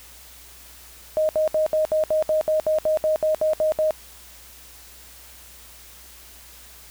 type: tone bursts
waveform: sine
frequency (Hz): 622.3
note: D#5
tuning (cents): 0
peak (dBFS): -17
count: 15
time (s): 1.17-3.908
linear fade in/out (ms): 0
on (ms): 120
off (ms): 67
effects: added 60 Hz sine -51 dBFS peak until 6.9 s + white hiss -46 dBFS RMS until 6.9 s